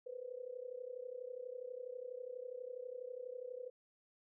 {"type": "tone with amplitude modulation", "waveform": "sine", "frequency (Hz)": 499.9, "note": "B4", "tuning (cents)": 21, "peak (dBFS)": -40, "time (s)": [0.06, 3.7], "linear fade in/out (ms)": 10, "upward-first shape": "sine", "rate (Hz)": 32.2, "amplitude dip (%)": 85, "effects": []}